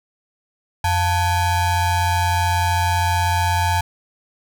square ring-modulated tone, 397.6 Hz, G4, 25 cents sharp, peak -14 dBFS, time 0.84-3.81 s, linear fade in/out 5 ms, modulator 486 Hz, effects none

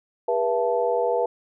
sine tone cluster, 403.3 / 484 / 673 / 875 Hz, G4 / B4 / E5 / A5, +49 / -35 / +36 / -10 cents, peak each -29 / -22 / -26 / -28 dBFS, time 0.28-1.26 s, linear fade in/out 5 ms, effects none

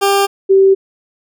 20% pulse / sine tone pair in turn, 397.3 / 387.1 Hz, G4 / G4, +23 / -22 cents, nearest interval unison, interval 45 cents, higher first, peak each -5 dBFS, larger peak neither, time 0.01-0.27 / 0.49-0.75 s, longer neither, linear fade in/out 20 ms, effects none

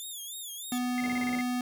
10% pulse tone with vibrato, 3478 Hz, A7, 21 cents flat, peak -31 dBFS, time 0-0.78 s, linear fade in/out 0 ms, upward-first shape sine, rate 3.3 Hz, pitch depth 130 cents each way
square tone, 247.8 Hz, B3, 6 cents sharp, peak -29 dBFS, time 0.72-1.61 s, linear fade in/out 2 ms
sine tone bursts, 2097 Hz, C7, 3 cents sharp, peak -32 dBFS, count 8, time 0.98-1.41 s, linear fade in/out 0 ms, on 24 ms, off 34 ms
pink band-pass noise, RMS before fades -45 dBFS, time 1-1.43 s, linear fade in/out 50 ms, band 150 to 790 Hz, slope 12 dB/octave
effects none

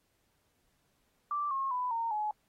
sine tone with pitch steps, 1171 / 1080 / 996.1 / 918.7 / 847.4 Hz, D6 / C#6 / B5 / A#5 / G#5, -5 / -45 / +15 / -25 / +35 cents, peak -30 dBFS, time 1.31-2.31 s, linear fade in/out 2 ms, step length 200 ms, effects pink hiss -75 dBFS RMS until 2.48 s + AAC 48 kbps

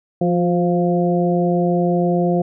harmonic tone with a mistuned harmonic, 174.61 Hz, F3, in tune, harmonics 1 / 2 / 3 / 4, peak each -17 / -20 / -22 / -23 dBFS, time 0.21-2.42 s, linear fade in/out 5 ms, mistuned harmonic 2, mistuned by +30 cents, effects none

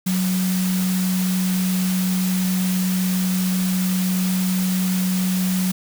sine tone in noise, 185 Hz, F#3, in tune, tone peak -18 dBFS, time 0.06-5.72 s, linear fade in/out 10 ms, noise white, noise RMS -29 dBFS, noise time 0.06-5.72 s, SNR +8 dB, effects none

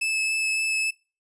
40% pulse tone with vibrato, 2611 Hz, E7, 17 cents flat, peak -22 dBFS, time 0.01-0.91 s, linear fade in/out 10 ms, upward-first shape sine, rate 3.6 Hz, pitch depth 9 cents each way, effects noise-tail reverb RT60 0.3 s tail -21 dB re dry + resampled to 24000 Hz

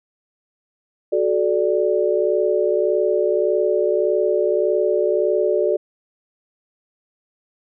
sine chord, D major, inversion first, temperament equal with one note detuned, 370 / 431.7 / 587.3 Hz, F#4 / A4 / D5, 0 / -33 / 0 cents, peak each -20 dBFS, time 1.12-5.77 s, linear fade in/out 10 ms, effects none

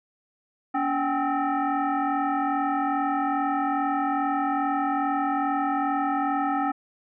sine tone with frequency modulation, 241.3 Hz, B3, 40 cents flat, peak -22 dBFS, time 0.74-6.72 s, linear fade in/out 10 ms, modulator 525 Hz, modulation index 2.2, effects none

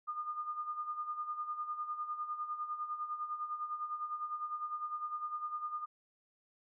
sine tone with tremolo, 1218 Hz, D#6, 37 cents flat, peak -34 dBFS, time 0.07-5.86 s, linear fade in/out 20 ms, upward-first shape sine, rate 9.9 Hz, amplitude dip 65%, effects none

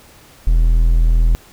triangle tone, 41.14 Hz, E1, 3 cents flat, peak -7 dBFS, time 0.47-1.35 s, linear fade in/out 0 ms, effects pink hiss -45 dBFS RMS until 1.52 s

